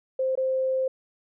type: tone with dropouts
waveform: sine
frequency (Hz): 523.3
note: C5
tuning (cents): 0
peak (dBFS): -22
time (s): 0.19-0.88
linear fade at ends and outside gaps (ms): 5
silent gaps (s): 0.354-0.374
effects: none